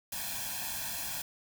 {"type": "noise with comb filter", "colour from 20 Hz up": "white", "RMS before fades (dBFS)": -37, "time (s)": [0.12, 1.22], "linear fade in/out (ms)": 5, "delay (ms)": 1.2, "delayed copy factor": 0.95, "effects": []}